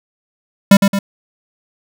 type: tone with echo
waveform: square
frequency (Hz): 198.2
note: G3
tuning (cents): +19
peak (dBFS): -3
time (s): 0.71-0.77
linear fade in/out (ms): 5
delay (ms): 110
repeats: 2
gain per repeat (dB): -6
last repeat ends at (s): 0.99
effects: none